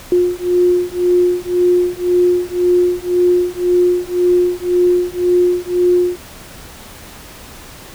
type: beating tone pair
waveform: sine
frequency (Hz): 355.6 / 357.5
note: F4 / F4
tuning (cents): +31 / +41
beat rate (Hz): 1.9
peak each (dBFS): -14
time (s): 0.12-6.16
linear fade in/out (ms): 2
effects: pink hiss -36 dBFS RMS until 7.94 s